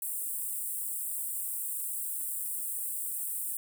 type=high-pass noise; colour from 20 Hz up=pink; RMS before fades=-35 dBFS; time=0.02-3.57 s; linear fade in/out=2 ms; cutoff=8000 Hz; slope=96 dB/octave; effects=none